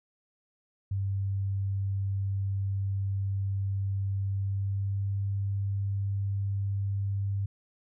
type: tone with pitch glide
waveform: sine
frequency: 98 to 99.14 Hz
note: G2 to G2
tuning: 0 to +20 cents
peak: -27 dBFS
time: 0.91-7.46 s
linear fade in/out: 5 ms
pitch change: +20 cents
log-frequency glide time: 4.33-5.18 s
effects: none